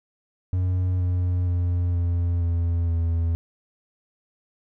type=tone with pitch steps; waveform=triangle; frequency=91.3 / 89.68 / 88.09 / 86.52 / 84.99 / 83.48 Hz; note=F#2 / F2 / F2 / F2 / F2 / E2; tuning=-23 / +46 / +15 / -16 / -47 / +22 cents; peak=-18 dBFS; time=0.53-3.35 s; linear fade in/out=0 ms; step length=470 ms; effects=none